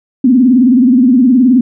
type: tone with vibrato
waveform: sine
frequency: 250.9 Hz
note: B3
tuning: 28 cents sharp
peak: -4 dBFS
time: 0.24-1.61 s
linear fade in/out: 5 ms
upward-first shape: sine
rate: 19 Hz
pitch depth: 140 cents each way
effects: none